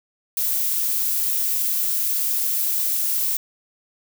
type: noise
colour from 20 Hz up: violet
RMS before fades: -22 dBFS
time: 0.37-3.37 s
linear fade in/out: 2 ms
effects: none